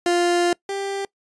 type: tone pair in turn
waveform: 30% pulse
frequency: 349.2 / 394.9 Hz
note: F4 / G4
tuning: 0 / +13 cents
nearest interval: major second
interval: 213 cents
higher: second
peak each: -14 / -22 dBFS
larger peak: first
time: 0.06-0.53 / 0.69-1.05 s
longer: first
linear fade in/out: 2 ms
effects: noise-tail reverb RT60 0.1 s tail -23 dB re dry + resampled to 22050 Hz